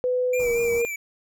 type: tone with pitch glide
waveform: sine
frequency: 501 to 470.2 Hz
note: B4 to A#4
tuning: +25 to +15 cents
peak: -20 dBFS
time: 0.04-0.85 s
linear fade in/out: 0 ms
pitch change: -110 cents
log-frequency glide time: 0.39-0.52 s
type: tone with vibrato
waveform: square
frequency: 2349 Hz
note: D7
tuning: in tune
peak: -29 dBFS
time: 0.33-0.96 s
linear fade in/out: 5 ms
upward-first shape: sine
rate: 4.4 Hz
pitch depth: 45 cents each way
type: band-stop noise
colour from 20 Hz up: pink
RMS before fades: -39 dBFS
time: 0.39-0.82 s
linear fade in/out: 5 ms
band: 1300 to 4900 Hz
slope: 48 dB/octave
effects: none